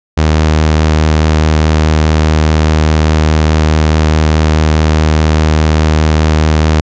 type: tone with vibrato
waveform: sawtooth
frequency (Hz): 77.78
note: D#2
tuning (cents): 0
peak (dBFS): -3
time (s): 0.17-6.81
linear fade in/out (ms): 10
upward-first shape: sine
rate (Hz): 4.8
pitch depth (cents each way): 9
effects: resampled to 16000 Hz